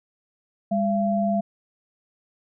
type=tone pair together; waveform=sine; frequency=202.1 / 679.8 Hz; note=G#3 / F5; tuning=-47 / -47 cents; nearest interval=octave + major sixth; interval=2100 cents; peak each=-22 / -23 dBFS; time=0.71-1.41 s; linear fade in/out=10 ms; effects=none